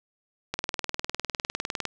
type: click train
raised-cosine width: 0.2 ms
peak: -11 dBFS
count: 27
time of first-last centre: 0.54-1.853 s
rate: 19.8 Hz
effects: none